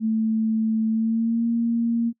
sine tone with pitch glide, 221 to 232.5 Hz, A3 to A#3, +8 to -4 cents, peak -19 dBFS, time 0-2.13 s, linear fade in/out 50 ms, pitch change +88 cents, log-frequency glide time 0.89-1.46 s, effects noise-tail reverb RT60 0.1 s tail -26 dB re dry

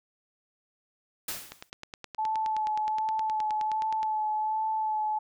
white noise with exponential decay, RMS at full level -31 dBFS, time 1.28-1.7 s, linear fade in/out 5 ms, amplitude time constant 91 ms
click train, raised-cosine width 0.2 ms, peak -22 dBFS, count 25, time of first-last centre 1.52-4.03 s, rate 9.56 Hz
sine tone with vibrato, 866 Hz, A5, 28 cents flat, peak -26 dBFS, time 2.18-5.19 s, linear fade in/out 10 ms, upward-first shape sine, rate 1.3 Hz, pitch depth 19 cents each way
effects none

